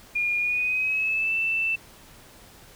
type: tone with pitch glide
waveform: sine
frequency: 2425 to 2660 Hz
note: D#7 to E7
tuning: -45 to +15 cents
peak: -22 dBFS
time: 0.15-1.76 s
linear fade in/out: 10 ms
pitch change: +160 cents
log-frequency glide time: 0.38-1.35 s
effects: pink hiss -50 dBFS RMS until 2.75 s